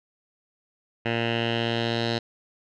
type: tone with low-pass filter sweep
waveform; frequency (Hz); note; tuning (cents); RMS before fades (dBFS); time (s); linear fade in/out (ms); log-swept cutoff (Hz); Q
10% pulse; 116.1; A#2; -7; -26; 1.05-2.19; 10; 2500 to 4100; 3.9
effects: none